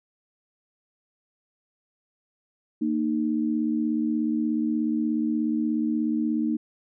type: tone pair together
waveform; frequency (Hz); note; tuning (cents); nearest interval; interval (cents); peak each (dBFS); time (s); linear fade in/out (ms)
sine; 230.2 / 306.9; A#3 / D#4; -22 / -24; perfect fourth; 498; -25; 2.81-6.57; 10
effects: none